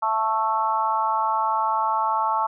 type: harmonic tone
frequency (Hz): 220.4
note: A3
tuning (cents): +3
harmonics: 3 / 4 / 5 / 6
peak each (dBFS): -32 / -22 / -25 / -28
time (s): 0.02-2.47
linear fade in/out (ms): 10
effects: none